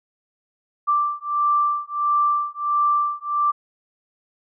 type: beating tone pair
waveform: sine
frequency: 1174.7 / 1176.2 Hz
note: D6 / D6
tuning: 0 / +2 cents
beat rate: 1.5 Hz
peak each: -21 dBFS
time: 0.87-3.52 s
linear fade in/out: 20 ms
effects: none